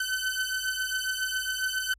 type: beating tone pair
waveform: sawtooth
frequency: 1518 / 1525.3 Hz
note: F#6 / G6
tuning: +44 / -48 cents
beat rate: 7.3 Hz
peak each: -27 / -27 dBFS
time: 0-1.94 s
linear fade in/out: 5 ms
effects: added 50 Hz sine -56 dBFS peak until 1.98 s + AAC 48 kbps